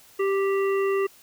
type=harmonic tone; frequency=392 Hz; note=G4; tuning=in tune; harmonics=1 / 3 / 5 / 7; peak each=-21 / -31 / -35 / -38 dBFS; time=0.19-1.07 s; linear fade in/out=10 ms; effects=white hiss -53 dBFS RMS until 1.22 s